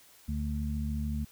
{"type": "harmonic tone", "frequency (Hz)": 73.7, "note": "D2", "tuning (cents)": 7, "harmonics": [1, 2, 3], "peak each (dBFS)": [-32, -38, -35], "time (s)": [0.28, 1.25], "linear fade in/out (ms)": 10, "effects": ["white hiss -58 dBFS RMS until 1.31 s"]}